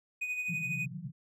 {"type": "tone with tremolo", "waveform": "triangle", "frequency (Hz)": 2489, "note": "D#7", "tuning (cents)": 0, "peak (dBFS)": -29, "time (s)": [0.21, 0.86], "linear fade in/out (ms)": 10, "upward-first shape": "sine", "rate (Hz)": 12, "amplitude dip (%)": 50}
{"type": "band-pass noise", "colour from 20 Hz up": "white", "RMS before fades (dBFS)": -40, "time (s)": [0.48, 1.12], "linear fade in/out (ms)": 20, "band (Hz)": [130, 180], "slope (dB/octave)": 96}
{"effects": []}